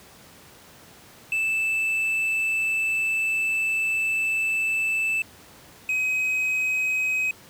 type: tone pair in turn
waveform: triangle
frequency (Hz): 2637 / 2531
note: E7 / D#7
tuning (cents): 0 / +29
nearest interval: minor second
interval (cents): 71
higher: first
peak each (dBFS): -20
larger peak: neither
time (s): 1.32-5.22 / 5.89-7.31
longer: first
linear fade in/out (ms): 2
effects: pink hiss -49 dBFS RMS until 7.49 s + high-pass 80 Hz 12 dB/octave